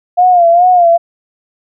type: tone with vibrato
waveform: sine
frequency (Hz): 703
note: F5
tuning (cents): +11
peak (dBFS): -4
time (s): 0.17-0.98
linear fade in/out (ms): 20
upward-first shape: sine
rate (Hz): 2.4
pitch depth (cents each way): 75
effects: none